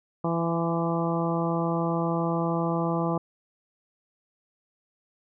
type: harmonic tone with a mistuned harmonic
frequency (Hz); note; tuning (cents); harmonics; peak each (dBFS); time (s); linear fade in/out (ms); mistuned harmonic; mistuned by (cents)
167.3; E3; +26; 1 / 2 / 3 / 4 / 5 / 6 / 7; -27 / -30 / -32 / -33 / -34 / -35 / -35; 0.24-3.18; 5; 6; +23
effects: none